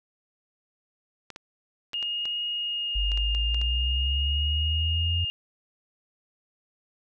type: clicks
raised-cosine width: 0.2 ms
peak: -22 dBFS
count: 10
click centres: 1.303 / 1.361 / 1.933 / 2.027 / 2.255 / 3.118 / 3.175 / 3.349 / 3.545 / 3.615 s
type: tone with vibrato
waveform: sine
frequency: 2842 Hz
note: F7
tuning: 30 cents sharp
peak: -27 dBFS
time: 1.94-5.3 s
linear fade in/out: 0 ms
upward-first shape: triangle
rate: 0.49 Hz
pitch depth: 16 cents each way
type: linear sweep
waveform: sine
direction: up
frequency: 49 to 87.5 Hz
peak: -24 dBFS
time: 2.95-5.25 s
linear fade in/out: 10 ms
effects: none